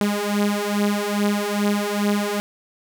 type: beating tone pair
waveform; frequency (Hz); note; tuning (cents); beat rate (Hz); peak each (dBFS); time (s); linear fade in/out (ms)
sawtooth; 204.1 / 206.5; G#3 / G#3; -30 / -10; 2.4; -19 / -18; 0.01-2.4; 0
effects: none